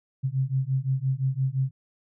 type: beating tone pair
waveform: sine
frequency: 130 / 135.8 Hz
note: C3 / C#3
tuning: -11 / -35 cents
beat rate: 5.8 Hz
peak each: -26 dBFS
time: 0.23-1.71 s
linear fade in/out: 20 ms
effects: none